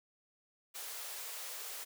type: high-pass noise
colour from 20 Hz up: white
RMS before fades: -44 dBFS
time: 0.74-1.85 s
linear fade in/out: 20 ms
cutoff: 410 Hz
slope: 48 dB/octave
effects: none